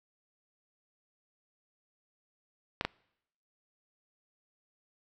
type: clicks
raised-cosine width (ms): 0.3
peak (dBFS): -13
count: 2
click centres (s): 2.811 / 2.85
effects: noise-tail reverb RT60 0.8 s tail -26 dB re dry